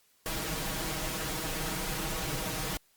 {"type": "noise with comb filter", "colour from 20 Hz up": "pink", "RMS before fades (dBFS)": -34, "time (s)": [0.26, 2.77], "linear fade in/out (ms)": 0, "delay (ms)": 6.3, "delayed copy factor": 0.95, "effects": ["white hiss -67 dBFS RMS until 2.96 s", "Opus 48 kbps"]}